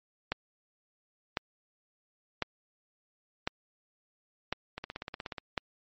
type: two click trains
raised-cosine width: 0.3 ms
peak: -13 / -21 dBFS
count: 6 / 11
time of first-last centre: 0.32-5.578 / 4.78-5.382 s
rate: 0.951 / 16.6 Hz
effects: MP3 32 kbps